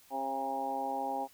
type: harmonic tone with a mistuned harmonic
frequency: 134.9 Hz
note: C#3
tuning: 47 cents flat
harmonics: 2 / 3 / 4 / 5 / 6 / 7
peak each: -42 / -46 / -41 / -42 / -34 / -42 dBFS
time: 0.1-1.28 s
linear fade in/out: 50 ms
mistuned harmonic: 5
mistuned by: +31 cents
effects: white hiss -61 dBFS RMS until 1.33 s